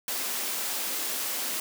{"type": "high-pass noise", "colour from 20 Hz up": "white", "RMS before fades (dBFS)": -31, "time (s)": [0.08, 1.6], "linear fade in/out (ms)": 2, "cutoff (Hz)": 200, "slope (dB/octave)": 48, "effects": []}